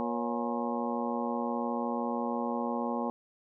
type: harmonic tone with a mistuned harmonic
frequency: 119.2 Hz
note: A#2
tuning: 39 cents sharp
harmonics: 2 / 3 / 4 / 5 / 6 / 7 / 8 / 9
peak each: -33 / -41 / -38 / -38 / -42 / -37 / -42 / -40 dBFS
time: 0-3.1 s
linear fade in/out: 0 ms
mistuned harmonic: 5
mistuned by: -100 cents
effects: none